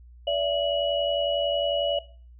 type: tone cluster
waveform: sine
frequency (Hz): 575 / 666 / 2924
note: D5 / E5 / F#7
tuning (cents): -37 / +18 / -21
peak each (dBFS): -25 / -27 / -29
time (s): 0.27-1.99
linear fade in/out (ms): 5
effects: noise-tail reverb RT60 0.4 s tail -18 dB re dry + added 60 Hz sine -46 dBFS peak until 2.39 s